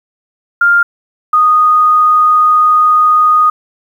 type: tone pair in turn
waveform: sine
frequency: 1400 / 1238.2 Hz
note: F6 / D#6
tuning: +4 / -9 cents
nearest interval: major second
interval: 213 cents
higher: first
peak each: -5 dBFS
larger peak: neither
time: 0.61-0.83 / 1.33-3.5 s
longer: second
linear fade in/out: 5 ms
effects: 7-bit